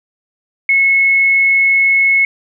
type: tone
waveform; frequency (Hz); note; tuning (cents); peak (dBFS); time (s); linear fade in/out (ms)
sine; 2187; C#7; -24; -8; 0.69-2.25; 2
effects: none